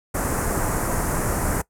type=band-stop noise; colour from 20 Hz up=pink; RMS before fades=-23 dBFS; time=0.14-1.62 s; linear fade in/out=10 ms; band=1700 to 7300 Hz; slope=24 dB/octave; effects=noise-tail reverb RT60 0.1 s tail -20 dB re dry + low-pass 12000 Hz 12 dB/octave